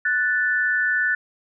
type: tone pair together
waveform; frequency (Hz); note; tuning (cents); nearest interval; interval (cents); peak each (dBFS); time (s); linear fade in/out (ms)
sine; 1482.2 / 1760; F#6 / A6; +3 / 0; minor third; 297; -21; 0.05-1.15; 5
effects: none

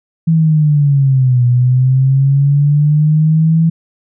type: linear two-way sweep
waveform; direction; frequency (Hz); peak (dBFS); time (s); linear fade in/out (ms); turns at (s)
sine; down then up; 164.81 to 121.8 to 164.81; -7; 0.27-3.7; 10; 1.45
effects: none

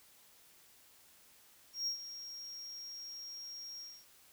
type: tone with ADSR envelope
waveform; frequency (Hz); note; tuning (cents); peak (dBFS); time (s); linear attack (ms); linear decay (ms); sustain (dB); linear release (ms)
triangle; 5588; F8; 0; -31; 1.73-4.06; 140; 99; -12; 260
effects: white hiss -63 dBFS RMS until 4.32 s

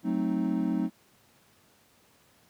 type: chord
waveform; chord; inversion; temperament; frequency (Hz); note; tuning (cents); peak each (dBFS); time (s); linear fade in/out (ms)
triangle; F# diminished seventh; none; equal; 185 / 220 / 261.6 / 311.1; F#3 / A3 / C4 / Eb4; 0 / 0 / 0 / 0; -29; 0.03-0.9; 50
effects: pink hiss -62 dBFS RMS until 2.49 s + high-pass 100 Hz 12 dB/octave

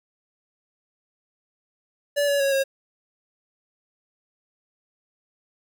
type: tone with pitch steps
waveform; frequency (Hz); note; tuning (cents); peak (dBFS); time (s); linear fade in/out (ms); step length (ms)
square; 576 / 567 / 552 / 542; D5 / C#5 / C#5 / C#5; -34 / +39 / -7 / -39; -20; 2.16-2.64; 20; 120
effects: none

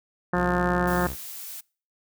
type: harmonic tone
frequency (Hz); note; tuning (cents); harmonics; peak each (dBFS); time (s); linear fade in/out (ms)
178; F3; +33; 1 / 2 / 3 / 4 / 5 / 6 / 7 / 8 / 9 / 10; -25 / -28 / -30 / -31 / -32 / -33 / -33 / -34 / -35 / -35; 0.33-1.07; 5
type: tone with vibrato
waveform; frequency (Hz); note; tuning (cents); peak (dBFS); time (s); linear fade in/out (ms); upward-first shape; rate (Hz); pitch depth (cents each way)
sawtooth; 65.41; C2; 0; -28; 0.33-1.16; 50; triangle; 7.6; 16
type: noise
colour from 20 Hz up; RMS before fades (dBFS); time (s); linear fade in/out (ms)
blue; -38; 0.87-1.61; 10
effects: noise-tail reverb RT60 0.4 s tail -25 dB re dry

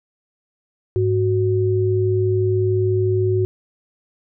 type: tone pair together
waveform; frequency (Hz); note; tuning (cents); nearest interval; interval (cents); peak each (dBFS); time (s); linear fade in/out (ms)
sine; 103.83 / 370; G#2 / F#4; 0 / 0; octave + minor seventh; 2200; -18; 0.96-3.45; 0
effects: none

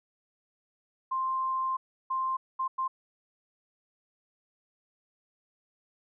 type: tone bursts at uneven times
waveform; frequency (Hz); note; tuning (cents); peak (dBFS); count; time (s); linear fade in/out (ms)
sine; 1049; C6; +4; -27; 4; 1.11-1.77 / 2.1-2.37 / 2.59-2.68 / 2.78-2.88; 10
effects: none

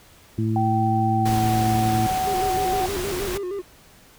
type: harmonic tone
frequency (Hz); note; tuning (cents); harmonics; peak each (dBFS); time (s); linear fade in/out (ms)
110.6; A2; +9; 1 / 2 / 3; -22 / -25 / -27; 0.38-2.07; 5
type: tone with pitch glide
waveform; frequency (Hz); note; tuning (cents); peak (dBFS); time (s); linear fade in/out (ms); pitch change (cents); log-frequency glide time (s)
sine; 775 to 750.3; G5 to F#5; -20 to +24; -21; 0.56-2.86; 2; -56; 1.17-1.46
type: noise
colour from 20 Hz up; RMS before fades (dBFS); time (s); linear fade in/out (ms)
pink; -30; 1.25-3.38; 10
type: tone with vibrato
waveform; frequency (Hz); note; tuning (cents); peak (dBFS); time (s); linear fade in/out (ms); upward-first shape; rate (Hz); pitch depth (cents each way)
triangle; 380; F#4; +46; -24; 2.26-3.62; 20; square; 6.4; 91
effects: pink hiss -51 dBFS RMS until 4.18 s

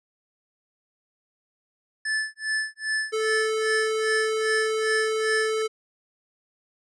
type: tone with tremolo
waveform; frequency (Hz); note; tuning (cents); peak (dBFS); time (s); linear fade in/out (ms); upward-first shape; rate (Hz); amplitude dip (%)
square; 1744; A6; -16; -23; 2.05-5.62; 5; sine; 2.5; 100
type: tone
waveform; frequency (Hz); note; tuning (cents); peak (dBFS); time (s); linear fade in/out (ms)
square; 438; A4; -8; -24; 3.12-5.68; 20
effects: resampled to 22050 Hz

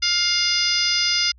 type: harmonic tone with a mistuned harmonic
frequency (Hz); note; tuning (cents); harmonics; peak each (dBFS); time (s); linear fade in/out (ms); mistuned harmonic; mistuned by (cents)
705; F5; +16; 2 / 3 / 4 / 5 / 6 / 7 / 8 / 9; -30 / -26 / -27 / -27 / -31 / -20 / -32 / -32; 0.02-1.32; 10; 9; -36
effects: added 60 Hz sine -47 dBFS peak until 1.38 s

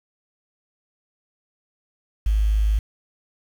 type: tone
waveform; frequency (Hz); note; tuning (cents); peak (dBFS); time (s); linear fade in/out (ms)
sine; 52.6; G#1; +23; -16; 2.26-2.79; 5
effects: 7-bit

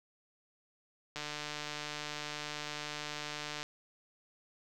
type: click train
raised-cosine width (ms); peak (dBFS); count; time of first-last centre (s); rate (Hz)
0.2; -22; 369; 1.16-3.63; 149
effects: none

